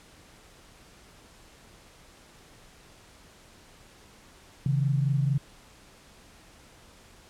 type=tone pair together; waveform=sine; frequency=135.72 / 160 Hz; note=C#3 / D#3; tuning=-36 / +49 cents; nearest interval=minor third; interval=285 cents; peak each=-23 / -29 dBFS; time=4.66-5.38 s; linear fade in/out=2 ms; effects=pink hiss -54 dBFS RMS until 7.29 s + low-pass 10000 Hz 12 dB/octave